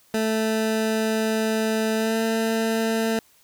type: tone with pitch glide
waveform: 20% pulse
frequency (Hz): 220 to 224.1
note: A3 to A3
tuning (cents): 0 to +32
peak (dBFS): -16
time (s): 0.14-3.19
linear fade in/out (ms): 2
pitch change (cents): +32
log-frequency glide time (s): 1.96-2.17
effects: white hiss -58 dBFS RMS until 3.43 s